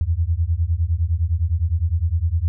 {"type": "beating tone pair", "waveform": "sine", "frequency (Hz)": [78.8, 88.6], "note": ["D#2", "F2"], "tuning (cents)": [23, 25], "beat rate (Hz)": 9.8, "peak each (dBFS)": -20, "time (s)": [0.01, 2.48], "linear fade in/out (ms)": 0, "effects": []}